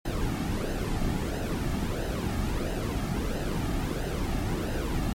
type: noise with flanger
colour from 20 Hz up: brown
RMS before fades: -29 dBFS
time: 0.05-5.13 s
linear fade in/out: 5 ms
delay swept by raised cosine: 0.87 to 2.07 ms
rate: 1.5 Hz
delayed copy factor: -0.6
effects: MP3 64 kbps